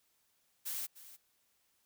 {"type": "noise with echo", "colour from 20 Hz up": "blue", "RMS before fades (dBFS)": -39, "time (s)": [0.65, 0.87], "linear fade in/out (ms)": 20, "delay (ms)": 300, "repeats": 1, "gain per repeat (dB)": -15, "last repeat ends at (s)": 1.17, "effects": ["white hiss -75 dBFS RMS until 1.85 s"]}